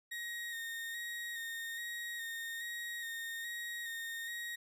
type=tone with vibrato; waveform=35% pulse; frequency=1864.7 Hz; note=A#6; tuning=in tune; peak=-38 dBFS; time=0.11-4.56 s; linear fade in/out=10 ms; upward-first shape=square; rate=1.2 Hz; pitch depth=22 cents each way; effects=none